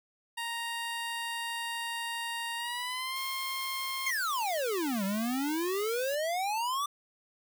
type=tone with pitch glide; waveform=15% pulse; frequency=932.3 to 1064.8 Hz; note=A#5 to C6; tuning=0 to +30 cents; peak=-27 dBFS; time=0.37-4.11 s; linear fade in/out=10 ms; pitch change=+230 cents; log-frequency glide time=2.57-3.18 s
type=noise; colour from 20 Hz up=blue; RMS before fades=-44 dBFS; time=3.16-6.15 s; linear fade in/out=0 ms
type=exponential two-way sweep; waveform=square; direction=down then up; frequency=2217 to 189.7 to 1189 Hz; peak=-30 dBFS; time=4.06-6.86 s; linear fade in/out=5 ms; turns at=5.04 s
effects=none